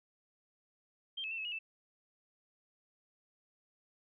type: tone with pitch steps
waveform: sine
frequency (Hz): 3170 / 2596 / 2693 / 2589 / 2886 / 2643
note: G7 / E7 / E7 / E7 / F#7 / E7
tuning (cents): +19 / -27 / +36 / -32 / -44 / +4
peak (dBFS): -37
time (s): 1.17-1.59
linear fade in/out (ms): 10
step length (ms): 70
effects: none